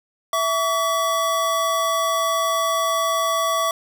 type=tone pair together; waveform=square; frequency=659.3 / 1137.9 Hz; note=E5 / C#6; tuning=0 / +45 cents; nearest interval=major sixth; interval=945 cents; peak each=-24 / -21 dBFS; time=0.33-3.71 s; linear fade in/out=2 ms; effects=none